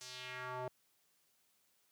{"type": "tone with band-pass filter sweep", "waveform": "square", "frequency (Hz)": 126.8, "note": "B2", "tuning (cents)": 46, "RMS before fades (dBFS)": -45, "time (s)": [0.01, 0.68], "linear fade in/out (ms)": 0, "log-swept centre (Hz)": [6400, 640], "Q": 1.9, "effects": ["white hiss -75 dBFS RMS until 1.91 s", "high-pass 80 Hz 12 dB/octave"]}